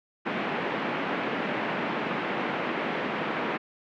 pink band-pass noise, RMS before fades -30 dBFS, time 0.25-3.58 s, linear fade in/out 20 ms, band 190 to 2600 Hz, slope 24 dB/octave, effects none

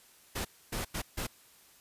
pink noise bursts at uneven times, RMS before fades -35 dBFS, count 4, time 0.35-0.45 / 0.72-0.85 / 0.94-1.02 / 1.17-1.27 s, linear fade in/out 10 ms, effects white hiss -60 dBFS RMS until 1.8 s + resampled to 32000 Hz

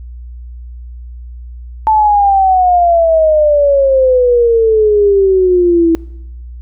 sine exponential sweep, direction down, 880 to 326.9 Hz, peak -6 dBFS, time 1.87-5.95 s, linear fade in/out 0 ms, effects noise-tail reverb RT60 0.9 s tail -24 dB re dry + added 60 Hz sine -26 dBFS peak until 6.61 s

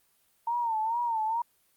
sine tone with vibrato, 913 Hz, A#5, 36 cents flat, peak -26 dBFS, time 0.47-1.42 s, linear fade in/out 5 ms, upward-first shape sine, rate 2.3 Hz, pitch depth 92 cents each way, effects white hiss -68 dBFS RMS until 1.76 s + Opus 32 kbps

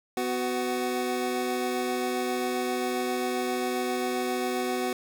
25% pulse tone pair together, 250.3 / 371.7 Hz, B3 / F#4, +23 / +8 cents, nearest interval perfect fifth, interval 685 cents, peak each -27 / -25 dBFS, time 0.17-4.93 s, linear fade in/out 2 ms, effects none

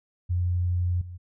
sine tone with level steps, 88.8 Hz, F2, 29 cents sharp, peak -22 / -36 dBFS, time 0.29-1.18 s, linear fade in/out 20 ms, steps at 1.01 s, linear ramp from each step 5 ms, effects none

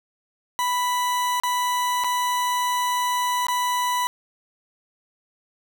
40% pulse tone with dropouts, 987.8 Hz, B5, in tune, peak -20 dBFS, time 0.59-4.07 s, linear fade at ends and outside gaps 0 ms, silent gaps 1.4-1.435 / 2.038-2.044 / 3.468-3.484 s, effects none

